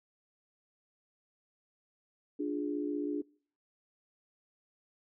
sine chord, D diminished, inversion none, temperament equal, 293.7 / 349.2 / 415.3 Hz, D4 / F4 / Ab4, 0 / 0 / 0 cents, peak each -33 / -39 / -39 dBFS, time 2.39-3.22 s, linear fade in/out 10 ms, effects noise-tail reverb RT60 0.5 s tail -24 dB re dry

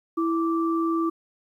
sine tone pair together, 330 / 1169.2 Hz, E4 / D6, +2 / -8 cents, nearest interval octave + minor seventh, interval 2190 cents, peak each -22 / -28 dBFS, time 0.17-1.1 s, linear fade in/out 10 ms, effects 10-bit

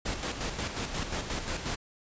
pink noise with tremolo, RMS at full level -32 dBFS, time 0.05-1.76 s, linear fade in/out 10 ms, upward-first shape square, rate 5.6 Hz, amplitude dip 50%, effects resampled to 16000 Hz

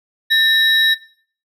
triangle tone pair together, 1793 / 3841 Hz, A6 / B7, +32 / -49 cents, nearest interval octave + minor second, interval 1319 cents, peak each -12 dBFS, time 0.3-0.95 s, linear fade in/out 20 ms, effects noise-tail reverb RT60 0.5 s tail -19 dB re dry

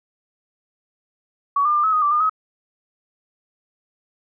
sine tone with pitch steps, 1129 / 1202 / 1195 / 1289 / 1245 / 1169 / 1212 / 1275 Hz, C#6 / D6 / D6 / E6 / D#6 / D6 / D#6 / D#6, +31 / +40 / +30 / -39 / +1 / -8 / -46 / +42 cents, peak -15 dBFS, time 1.56-2.296 s, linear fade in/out 5 ms, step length 92 ms, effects none

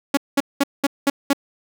sawtooth tone bursts, 279.8 Hz, C#4, 16 cents sharp, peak -10 dBFS, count 6, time 0.14-1.332 s, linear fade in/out 5 ms, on 32 ms, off 200 ms, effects none

